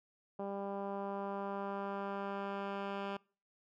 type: tone with low-pass filter sweep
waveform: 10% pulse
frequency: 198.5 Hz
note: G3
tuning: 22 cents sharp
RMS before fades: -40 dBFS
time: 0.39-3.17 s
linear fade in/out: 5 ms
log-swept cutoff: 720 to 2500 Hz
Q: 1.2
effects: noise-tail reverb RT60 0.4 s tail -26 dB re dry